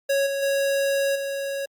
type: tone with level steps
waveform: square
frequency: 553 Hz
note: C#5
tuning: 4 cents flat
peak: -20 / -25 / -21 / -27 dBFS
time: 0.09-1.66 s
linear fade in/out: 10 ms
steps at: 0.26 / 0.42 / 1.15 s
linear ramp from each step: 10 ms
effects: Opus 48 kbps